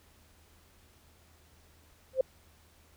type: tone with exponential growth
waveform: sine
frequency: 523.3 Hz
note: C5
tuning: in tune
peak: -18 dBFS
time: 2.13-2.21 s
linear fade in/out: 5 ms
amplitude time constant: 17 ms
effects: added 79 Hz sine -63 dBFS peak until 2.96 s + pink hiss -63 dBFS RMS until 2.96 s